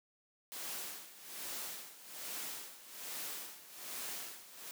white noise with tremolo, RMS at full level -42 dBFS, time 0.52-4.71 s, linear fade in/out 0 ms, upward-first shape sine, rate 1.2 Hz, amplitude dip 80%, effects high-pass 200 Hz 12 dB/octave

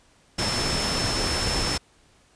sine tone in noise, 5300 Hz, E8, 9 cents sharp, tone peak -28 dBFS, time 0.38-1.78 s, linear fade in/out 10 ms, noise pink, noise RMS -26 dBFS, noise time 0.38-1.78 s, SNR -5 dB, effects pink hiss -59 dBFS RMS until 2.35 s + resampled to 22050 Hz

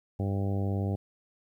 harmonic tone, 98.6 Hz, G2, 11 cents sharp, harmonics 1 / 2 / 3 / 4 / 5 / 6 / 7 / 8, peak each -28 / -34 / -38 / -40 / -42 / -44 / -45 / -46 dBFS, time 0.19-0.96 s, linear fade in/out 10 ms, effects 11-bit

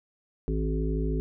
harmonic tone with a mistuned harmonic, 53.1 Hz, G#1, 39 cents sharp, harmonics 1 / 3 / 5 / 7 / 8, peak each -27 / -32 / -34 / -35 / -36 dBFS, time 0.48-1.2 s, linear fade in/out 0 ms, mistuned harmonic 1, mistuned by +67 cents, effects none

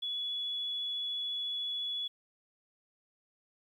sine tone with vibrato, 3400 Hz, G#7, 40 cents sharp, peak -33 dBFS, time 0.02-2.08 s, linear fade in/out 10 ms, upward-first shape triangle, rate 14 Hz, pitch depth 8 cents each way, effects 11-bit

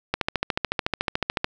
click train, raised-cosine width 0.3 ms, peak -6 dBFS, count 19, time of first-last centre 0.14-1.444 s, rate 13.8 Hz, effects none

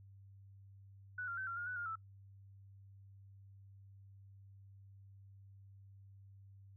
sine tone with pitch steps, 1481 / 1387 / 1535 / 1377 / 1422 / 1487 / 1414 / 1319 Hz, F#6 / F6 / G6 / F6 / F6 / F#6 / F6 / E6, +1 / -12 / -37 / -25 / +31 / +8 / +21 / +1 cents, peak -39 dBFS, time 1.18-1.956 s, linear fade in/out 5 ms, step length 97 ms, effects noise-tail reverb RT60 0.1 s tail -21 dB re dry + added 98 Hz sine -56 dBFS peak until 6.76 s

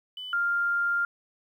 sine tone pair in turn, 3000 / 1397.9 Hz, F#7 / F6, +23 / +1 cents, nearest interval octave + minor second, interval 1322 cents, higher first, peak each -35 / -23 dBFS, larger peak second, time 0.17-0.33 / 0.33-1.05 s, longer second, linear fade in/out 2 ms, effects 10-bit

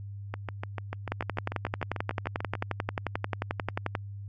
two click trains, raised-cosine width 0.5 ms, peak -13 / -18 dBFS, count 33 / 16, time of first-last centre 1.12-3.952 / 0.34-2.552 s, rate 11.3 / 6.78 Hz, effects added 100 Hz sine -37 dBFS peak until 4.28 s + MP3 48 kbps

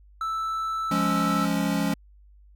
triangle tone, 1318.5 Hz, E6, in tune, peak -24 dBFS, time 0.21-1.45 s, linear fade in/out 2 ms
square chord, Db major, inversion first, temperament equal, 174.61 / 207.7 / 277.2 Hz, F3 / Ab3 / Db4, 0 / 0 / 0 cents, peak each -28 dBFS, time 0.91-1.94 s, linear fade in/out 5 ms
effects added 50 Hz sine -50 dBFS peak until 2.55 s

